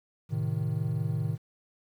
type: chord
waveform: triangle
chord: A diminished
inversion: none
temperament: equal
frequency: 110 / 130.81 / 155.56 Hz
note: A2 / C3 / Eb3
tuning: 0 / 0 / 0 cents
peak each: -29 / -31 / -29 dBFS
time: 0.29-1.38 s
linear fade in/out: 50 ms
effects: 10-bit

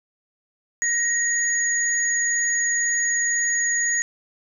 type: tone pair together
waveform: sine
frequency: 1884 / 6741 Hz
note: A#6 / G#8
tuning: +18 / +25 cents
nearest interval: octave + minor seventh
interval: 2207 cents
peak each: -22 dBFS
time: 0.82-4.02 s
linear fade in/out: 0 ms
effects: none

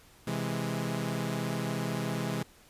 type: chord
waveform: sawtooth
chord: C augmented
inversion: none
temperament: equal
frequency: 130.81 / 164.81 / 207.7 Hz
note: C3 / E3 / G#3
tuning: 0 / 0 / 0 cents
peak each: -31 dBFS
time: 0.27-2.43 s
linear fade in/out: 5 ms
effects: pink hiss -58 dBFS RMS until 2.69 s + resampled to 32000 Hz

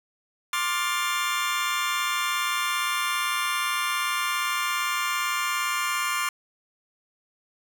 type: chord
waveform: 25% pulse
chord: D minor seventh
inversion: third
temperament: just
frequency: 1057.2 / 1174.7 / 1409.6 / 1762 Hz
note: C6 / D6 / F6 / A6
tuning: +18 / 0 / +16 / +2 cents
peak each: -26 / -25 / -27 / -30 dBFS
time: 0.53-6.29 s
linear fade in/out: 2 ms
effects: none

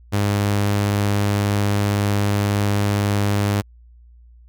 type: tone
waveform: sawtooth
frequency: 101.9 Hz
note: G#2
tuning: 32 cents flat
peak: -13 dBFS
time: 0.12-3.62 s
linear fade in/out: 20 ms
effects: added 59 Hz sine -44 dBFS peak until 4.48 s

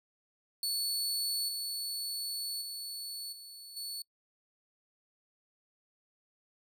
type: tone with level steps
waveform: sawtooth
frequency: 4435 Hz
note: C#8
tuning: in tune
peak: -28 / -32 / -36 / -44 / -35 dBFS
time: 0.63-4.02 s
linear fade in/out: 2 ms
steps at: 1.48 / 2.61 / 3.32 / 3.76 s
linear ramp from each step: 10 ms
effects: noise-tail reverb RT60 0.1 s tail -26 dB re dry

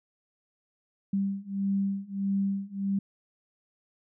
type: beating tone pair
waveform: sine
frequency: 196 / 197.6 Hz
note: G3 / G3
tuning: 0 / +14 cents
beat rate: 1.6 Hz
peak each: -30 / -29 dBFS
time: 1.13-2.99 s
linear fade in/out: 5 ms
effects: none

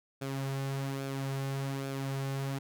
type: tone with flanger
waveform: sawtooth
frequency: 136.3 Hz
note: C#3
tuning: 29 cents flat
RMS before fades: -35 dBFS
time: 0.21-2.59 s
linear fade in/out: 10 ms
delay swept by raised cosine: 1 to 4.3 ms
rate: 1.2 Hz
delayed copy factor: -0.5
effects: none

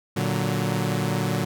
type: chord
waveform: sawtooth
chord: Bb augmented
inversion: none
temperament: equal with one note detuned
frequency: 116.54 / 146.83 / 185.96 Hz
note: Bb2 / D3 / F#3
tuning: 0 / 0 / +9 cents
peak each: -23 dBFS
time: 0.16-1.45 s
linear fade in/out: 10 ms
effects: none

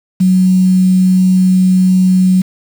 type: tone with quantisation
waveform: sine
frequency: 185.3 Hz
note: F#3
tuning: 3 cents sharp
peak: -6 dBFS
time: 0.2-2.42 s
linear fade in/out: 10 ms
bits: 5
effects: none

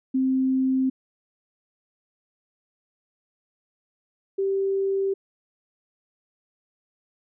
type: tone pair in turn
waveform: sine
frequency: 262.1 / 390 Hz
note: C4 / G4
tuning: +3 / -9 cents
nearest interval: perfect fifth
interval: 688 cents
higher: second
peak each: -19 / -21 dBFS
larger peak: first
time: 0.14-0.9 / 4.38-5.14 s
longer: neither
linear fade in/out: 10 ms
effects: none

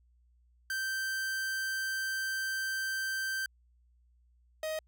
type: tone pair in turn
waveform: 45% pulse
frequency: 1560 / 628.1 Hz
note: G6 / D#5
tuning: -9 / +16 cents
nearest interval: octave + major third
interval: 1575 cents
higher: first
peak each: -32 / -33 dBFS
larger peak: first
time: 0.7-3.46 / 4.63-4.79 s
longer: first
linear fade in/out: 2 ms
effects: added 60 Hz sine -63 dBFS peak until 4.87 s

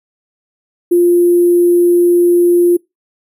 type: tone with sample-and-hold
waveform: sine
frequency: 349.2 Hz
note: F4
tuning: in tune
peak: -6 dBFS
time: 0.91-2.77 s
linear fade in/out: 10 ms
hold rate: 11025 Hz
effects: noise-tail reverb RT60 0.2 s tail -25 dB re dry

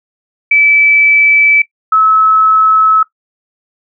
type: tone pair in turn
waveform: sine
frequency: 2308 / 1295.3 Hz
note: D7 / E6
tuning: -31 / -31 cents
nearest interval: minor seventh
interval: 1000 cents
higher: first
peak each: -5 dBFS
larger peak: neither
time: 0.51-1.62 / 1.92-3.03 s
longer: neither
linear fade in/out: 5 ms
effects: noise-tail reverb RT60 0.1 s tail -17 dB re dry

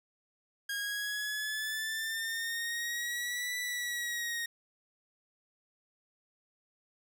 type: exponential two-way sweep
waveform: sawtooth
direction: up then down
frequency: 1627 to 1975.5 to 1861 Hz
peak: -30 dBFS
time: 0.69-4.46 s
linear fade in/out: 5 ms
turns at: 3.57 s
effects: none

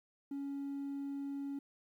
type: tone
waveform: triangle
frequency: 279.3 Hz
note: C#4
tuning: 13 cents sharp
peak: -35 dBFS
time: 0.31-1.59 s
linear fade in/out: 5 ms
effects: tanh soft clip ceiling -33 dBFS + 12-bit

